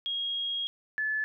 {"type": "tone pair in turn", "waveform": "sine", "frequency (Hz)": [3275, 1729.4], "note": ["G#7", "A6"], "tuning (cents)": [-25, -30], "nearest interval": "major seventh", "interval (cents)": 1105, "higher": "first", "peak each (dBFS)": [-29, -27], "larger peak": "second", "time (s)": [[0.06, 0.67], [0.98, 1.24]], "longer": "first", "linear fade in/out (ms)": 0, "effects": []}